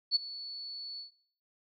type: tone with ADSR envelope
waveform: sine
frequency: 4435 Hz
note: C#8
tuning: in tune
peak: -21 dBFS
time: 0.11-1.12 s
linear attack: 46 ms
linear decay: 16 ms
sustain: -17 dB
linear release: 130 ms
effects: noise-tail reverb RT60 0.6 s tail -20 dB re dry